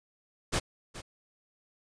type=noise with echo; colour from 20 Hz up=pink; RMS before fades=-28 dBFS; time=0.52-0.6 s; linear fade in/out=20 ms; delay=420 ms; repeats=1; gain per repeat=-14 dB; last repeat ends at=1.02 s; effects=resampled to 22050 Hz